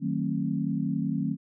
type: chord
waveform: sine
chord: D# diminished seventh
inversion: none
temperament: just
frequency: 155.56 / 186.68 / 224 / 268.8 Hz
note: D#3 / F#3 / A3 / C4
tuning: 0 / +16 / +31 / +47 cents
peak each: -31 dBFS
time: 0-1.37 s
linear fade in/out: 50 ms
effects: none